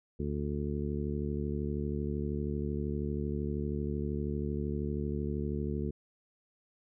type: harmonic tone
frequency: 72.8 Hz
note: D2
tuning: 15 cents flat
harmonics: 1 / 2 / 3 / 4 / 5 / 6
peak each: -36 / -37 / -37 / -44 / -39 / -42 dBFS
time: 0.19-5.91 s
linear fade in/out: 10 ms
effects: none